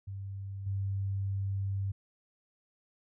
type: tone with level steps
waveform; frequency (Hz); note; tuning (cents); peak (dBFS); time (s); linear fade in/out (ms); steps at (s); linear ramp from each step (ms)
sine; 98; G2; 0; -37 / -30; 0.07-1.92; 10; 0.66; 10
effects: none